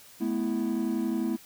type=chord; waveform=triangle; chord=A suspended second; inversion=none; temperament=equal with one note detuned; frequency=215.6 / 246.9 / 329.6 Hz; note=A3 / B3 / E4; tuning=-35 / 0 / 0 cents; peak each=-28 dBFS; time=0.2-1.37 s; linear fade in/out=20 ms; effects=tanh soft clip ceiling -17 dBFS + white hiss -52 dBFS RMS until 1.45 s